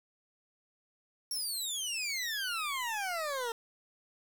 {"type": "exponential sweep", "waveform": "20% pulse", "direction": "down", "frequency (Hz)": [5600, 449.2], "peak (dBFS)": -28, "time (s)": [1.31, 3.52], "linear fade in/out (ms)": 2, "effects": ["9-bit"]}